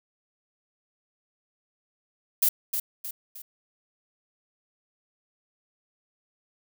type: noise with echo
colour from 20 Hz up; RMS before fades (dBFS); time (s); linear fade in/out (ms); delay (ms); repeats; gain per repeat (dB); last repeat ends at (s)
violet; -21; 2.42-2.49; 5; 310; 3; -7; 3.42
effects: none